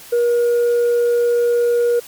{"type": "tone with tanh clipping", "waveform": "sine", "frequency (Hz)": 477.1, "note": "A#4", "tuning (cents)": 40, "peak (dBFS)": -13, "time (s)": [0.12, 2], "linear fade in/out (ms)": 10, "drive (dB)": 1, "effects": ["white hiss -39 dBFS RMS until 2.07 s", "MP3 96 kbps"]}